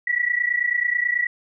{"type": "tone pair together", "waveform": "sine", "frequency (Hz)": [1927, 1956.2], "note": ["B6", "B6"], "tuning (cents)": [-43, -17], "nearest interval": "unison", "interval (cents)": 26, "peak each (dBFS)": -22, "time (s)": [0.07, 1.27], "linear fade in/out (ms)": 5, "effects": []}